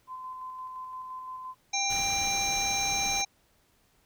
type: tone with tremolo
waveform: sine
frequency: 1027 Hz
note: C6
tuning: 33 cents flat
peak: -36 dBFS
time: 0.07-1.55 s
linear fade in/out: 50 ms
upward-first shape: square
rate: 5.8 Hz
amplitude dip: 25%
type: harmonic tone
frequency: 792 Hz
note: G5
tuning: 18 cents sharp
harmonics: 1 / 3 / 5 / 7 / 8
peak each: -32 / -32 / -34 / -36 / -31 dBFS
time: 1.73-3.25 s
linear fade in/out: 10 ms
type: noise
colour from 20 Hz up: pink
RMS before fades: -40 dBFS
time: 1.89-3.23 s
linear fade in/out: 20 ms
effects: pink hiss -67 dBFS RMS until 4.05 s